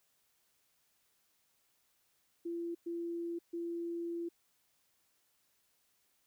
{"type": "tone bursts at uneven times", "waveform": "sine", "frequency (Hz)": 340, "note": "F4", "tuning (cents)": -46, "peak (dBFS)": -36, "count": 3, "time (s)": [[2.45, 2.75], [2.86, 3.39], [3.53, 4.29]], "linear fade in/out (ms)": 10, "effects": ["white hiss -75 dBFS RMS until 6.26 s"]}